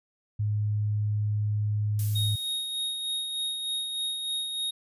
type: tone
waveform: sine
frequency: 105 Hz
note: G#2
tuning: 19 cents sharp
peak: -24 dBFS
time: 0.39-2.36 s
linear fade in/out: 10 ms
type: noise with exponential decay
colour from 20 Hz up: violet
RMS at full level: -34 dBFS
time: 1.99-3.42 s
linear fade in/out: 2 ms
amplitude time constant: 310 ms
type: tone with tremolo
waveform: square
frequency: 3739 Hz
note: A#7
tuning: 4 cents sharp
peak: -28 dBFS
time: 2.15-4.71 s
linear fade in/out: 10 ms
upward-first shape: sine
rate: 3.3 Hz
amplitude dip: 40%
effects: resampled to 32000 Hz